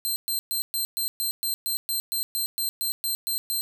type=tone bursts; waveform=10% pulse; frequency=4136 Hz; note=C8; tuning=21 cents flat; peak=-18 dBFS; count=16; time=0.05-3.61 s; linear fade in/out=0 ms; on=110 ms; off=120 ms; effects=none